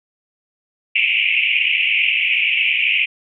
pink band-pass noise, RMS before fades -17 dBFS, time 0.95-3.06 s, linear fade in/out 10 ms, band 2200 to 2900 Hz, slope 96 dB/octave, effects none

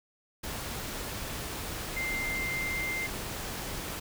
sine tone in noise, 2093 Hz, C7, in tune, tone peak -31 dBFS, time 1.96-3.07 s, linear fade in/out 10 ms, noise pink, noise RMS -37 dBFS, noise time 0.43-4 s, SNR +3 dB, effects none

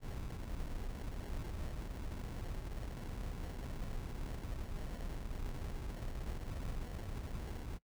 brown noise with sample-and-hold, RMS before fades -42 dBFS, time 0-7.79 s, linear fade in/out 50 ms, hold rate 1225 Hz, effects noise-tail reverb RT60 0.1 s tail -21 dB re dry

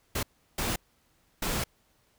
pink noise bursts at uneven times, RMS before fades -30 dBFS, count 3, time 0.15-0.23 / 0.58-0.76 / 1.42-1.64 s, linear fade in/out 5 ms, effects pink hiss -68 dBFS RMS until 2.18 s

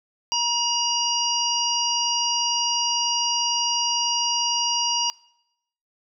harmonic tone, 951 Hz, A#5, 34 cents sharp, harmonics 1 / 3 / 5 / 6, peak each -26 / -26 / -26 / -26 dBFS, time 0.32-5.1 s, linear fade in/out 0 ms, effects noise-tail reverb RT60 0.8 s tail -22 dB re dry

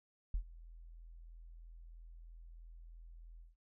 sine tone with ADSR envelope, 41.54 Hz, E1, 14 cents sharp, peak -30 dBFS, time 0.34-3.56 s, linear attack 4 ms, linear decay 82 ms, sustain -21 dB, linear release 160 ms, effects none

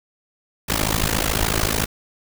pink noise with amplitude modulation, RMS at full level -17 dBFS, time 0.68-1.86 s, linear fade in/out 20 ms, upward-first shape sine, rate 53.7 Hz, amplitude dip 95%, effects none

